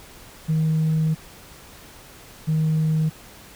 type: tone pair in turn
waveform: sine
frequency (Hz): 157.9 / 157.1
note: D#3 / D#3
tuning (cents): +26 / +17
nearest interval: unison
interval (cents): 9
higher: first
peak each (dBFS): -16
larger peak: neither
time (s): 0.48-1.15 / 2.47-3.1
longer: first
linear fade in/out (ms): 20
effects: tanh soft clip ceiling -15 dBFS + pink hiss -45 dBFS RMS until 3.55 s